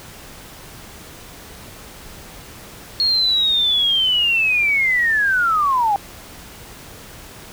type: linear sweep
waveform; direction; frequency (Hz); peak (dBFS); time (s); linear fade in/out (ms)
sine; down; 4318 to 784; -14; 3-5.96; 0
effects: pink hiss -39 dBFS RMS until 7.52 s